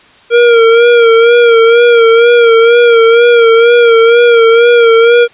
square tone with vibrato, 466.2 Hz, A#4, in tune, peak -3 dBFS, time 0.3-5.28 s, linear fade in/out 50 ms, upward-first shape sine, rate 2.1 Hz, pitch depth 47 cents each way, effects white hiss -41 dBFS RMS until 5.33 s + resampled to 8000 Hz

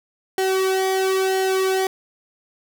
sawtooth tone with flanger, 380.1 Hz, F#4, 47 cents sharp, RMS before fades -20 dBFS, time 0.38-1.87 s, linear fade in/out 2 ms, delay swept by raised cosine 0.81 to 1.91 ms, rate 1 Hz, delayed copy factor -0.8, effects none

